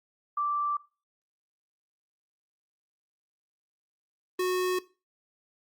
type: tone pair in turn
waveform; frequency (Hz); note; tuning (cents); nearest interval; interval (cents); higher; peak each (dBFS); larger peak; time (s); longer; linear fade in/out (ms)
sine / square; 1171 / 366.3; D6 / F#4; -5 / -17; octave + minor sixth; 2012; first; -26; neither; 0.37-0.77 / 4.39-4.79; neither; 5
effects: noise-tail reverb RT60 0.3 s tail -18 dB re dry + Opus 48 kbps